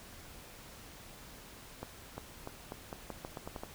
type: accelerating click train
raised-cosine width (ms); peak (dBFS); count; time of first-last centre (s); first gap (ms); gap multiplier
1; -26; 11; 1.83-3.635; 350; 0.84
effects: pink hiss -52 dBFS RMS until 3.74 s